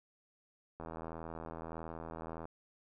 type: click train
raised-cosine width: 1 ms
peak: -30 dBFS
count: 136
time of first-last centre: 0.8-2.454 s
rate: 81.6 Hz
effects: none